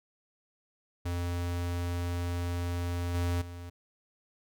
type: tone with level steps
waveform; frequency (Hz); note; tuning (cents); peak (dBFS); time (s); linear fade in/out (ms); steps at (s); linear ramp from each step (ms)
square; 87.31; F2; 0; -31 / -28 / -41; 1.05-3.7; 10; 3.14 / 3.41; 10
effects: none